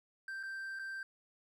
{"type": "tone with dropouts", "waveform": "triangle", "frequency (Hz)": 1568, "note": "G6", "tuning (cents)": 0, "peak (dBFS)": -38, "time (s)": [0.28, 1.03], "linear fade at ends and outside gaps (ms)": 2, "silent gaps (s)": [[0.43, 0.434], [0.79, 0.794]], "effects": []}